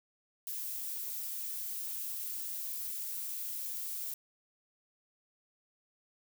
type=noise; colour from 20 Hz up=violet; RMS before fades=-39 dBFS; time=0.47-4.14 s; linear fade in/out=2 ms; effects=none